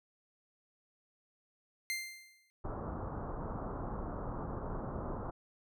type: tone with exponential decay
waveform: sawtooth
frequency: 2093 Hz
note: C7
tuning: in tune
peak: -29 dBFS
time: 1.9-2.5 s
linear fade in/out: 0 ms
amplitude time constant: 130 ms
type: low-pass noise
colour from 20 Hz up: pink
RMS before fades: -40 dBFS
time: 2.64-5.31 s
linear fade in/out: 10 ms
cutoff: 1300 Hz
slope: 48 dB/octave
effects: none